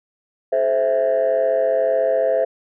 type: chord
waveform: sine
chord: A minor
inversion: none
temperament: equal with one note detuned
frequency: 429.2 / 523.3 / 659.3 Hz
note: A4 / C5 / E5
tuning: -43 / 0 / 0 cents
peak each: -23 / -17 / -17 dBFS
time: 0.52-2.45 s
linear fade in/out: 10 ms
effects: tanh soft clip ceiling -11 dBFS